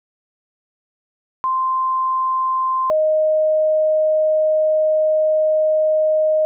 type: tone pair in turn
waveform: sine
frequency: 1043 / 621.8 Hz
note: C6 / D#5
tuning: -6 / -1 cents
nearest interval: major sixth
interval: 895 cents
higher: first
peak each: -16 / -13 dBFS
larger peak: second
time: 1.44-2.9 / 2.9-6.45 s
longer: second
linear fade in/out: 0 ms
effects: none

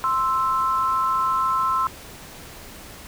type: tone pair together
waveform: sine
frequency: 1046 / 1319.6 Hz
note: C6 / E6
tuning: -1 / +1 cents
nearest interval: major third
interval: 402 cents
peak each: -21 / -22 dBFS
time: 0.04-1.87 s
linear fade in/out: 0 ms
effects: pink hiss -41 dBFS RMS until 3.07 s

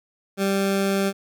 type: tone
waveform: 20% pulse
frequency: 196 Hz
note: G3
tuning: in tune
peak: -15 dBFS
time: 0.37-1.13 s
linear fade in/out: 50 ms
effects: none

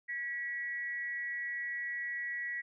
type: tone with amplitude modulation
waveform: sine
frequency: 1933 Hz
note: B6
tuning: 38 cents flat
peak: -32 dBFS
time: 0.08-2.62 s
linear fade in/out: 20 ms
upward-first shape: sine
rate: 273 Hz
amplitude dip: 60%
effects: none

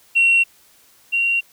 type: tone pair in turn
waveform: sine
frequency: 2733 / 2754 Hz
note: F7 / F7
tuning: -38 / -25 cents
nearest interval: unison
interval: 13 cents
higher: second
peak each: -10 / -15 dBFS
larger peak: first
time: 0.15-0.44 / 1.12-1.41 s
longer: neither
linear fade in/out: 20 ms
effects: tanh soft clip ceiling -8 dBFS + white hiss -53 dBFS RMS until 1.52 s

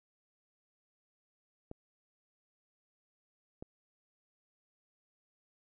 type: clicks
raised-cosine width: 2 ms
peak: -30 dBFS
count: 2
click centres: 1.714 / 3.625 s
effects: none

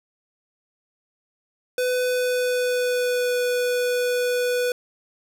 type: tone with pitch glide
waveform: square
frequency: 501 to 493 Hz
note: B4 to B4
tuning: +25 to -3 cents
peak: -21 dBFS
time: 1.78-4.72 s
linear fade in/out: 2 ms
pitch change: -28 cents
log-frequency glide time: 1.92-3.38 s
effects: none

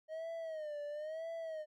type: tone with vibrato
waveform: triangle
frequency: 622.3 Hz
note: D#5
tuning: in tune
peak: -38 dBFS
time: 0.08-1.66 s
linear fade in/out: 50 ms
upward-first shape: sine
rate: 1 Hz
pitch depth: 110 cents each way
effects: none

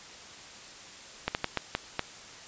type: slowing click train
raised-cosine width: 0.3 ms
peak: -11 dBFS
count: 6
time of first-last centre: 1.28-1.994 s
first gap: 69 ms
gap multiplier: 1.37
effects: white hiss -47 dBFS RMS until 2.47 s + resampled to 16000 Hz

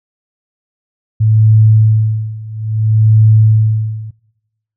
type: tone with tremolo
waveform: sine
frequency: 109.2 Hz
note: A2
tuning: 13 cents flat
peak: -3 dBFS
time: 1.2-4.11 s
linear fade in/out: 10 ms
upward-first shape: sine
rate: 0.6 Hz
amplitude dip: 90%
effects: noise-tail reverb RT60 1.0 s tail -23 dB re dry

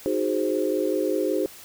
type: chord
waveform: sine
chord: Ab dominant seventh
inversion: second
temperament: equal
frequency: 311.1 / 370 / 415.3 / 523.3 Hz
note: Eb4 / Gb4 / Ab4 / C5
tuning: 0 / 0 / 0 / 0 cents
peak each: -27 dBFS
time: 0.06-1.46 s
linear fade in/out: 0 ms
effects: white hiss -45 dBFS RMS until 1.64 s

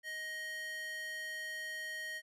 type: tone with high-pass filter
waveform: square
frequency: 626 Hz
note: D#5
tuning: 10 cents sharp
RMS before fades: -42 dBFS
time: 0.03-2.22 s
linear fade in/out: 50 ms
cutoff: 1600 Hz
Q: 3.6
effects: resampled to 32000 Hz

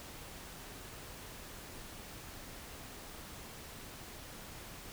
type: silence
effects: pink hiss -49 dBFS RMS until 4.92 s

